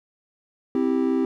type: chord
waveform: triangle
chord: C major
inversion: none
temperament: equal with one note detuned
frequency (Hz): 261.6 / 327.2 / 392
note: C4 / E4 / G4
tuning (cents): 0 / -13 / 0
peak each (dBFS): -20 / -23 / -23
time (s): 0.75-1.25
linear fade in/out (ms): 2
effects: none